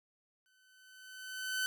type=tone with exponential growth; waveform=sawtooth; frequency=1518 Hz; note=F#6; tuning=44 cents sharp; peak=-27 dBFS; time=0.46-1.66 s; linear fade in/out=0 ms; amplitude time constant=260 ms; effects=none